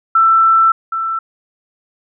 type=tone pair in turn; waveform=sine; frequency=1333 / 1333 Hz; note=E6 / E6; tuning=+19 / +19 cents; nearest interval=unison; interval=0 cents; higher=neither; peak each=-7 / -16 dBFS; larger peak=first; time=0.15-0.72 / 0.92-1.19 s; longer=first; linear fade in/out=5 ms; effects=none